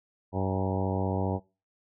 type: harmonic tone with a mistuned harmonic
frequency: 95 Hz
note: F#2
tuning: 46 cents sharp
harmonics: 1 / 2 / 3 / 4 / 5 / 6 / 7 / 8 / 9 / 10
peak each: -30 / -33 / -35 / -36 / -37 / -38 / -38 / -39 / -40 / -40 dBFS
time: 0.32-1.4 s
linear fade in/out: 50 ms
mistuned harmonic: 8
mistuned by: +50 cents
effects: noise-tail reverb RT60 0.3 s tail -22 dB re dry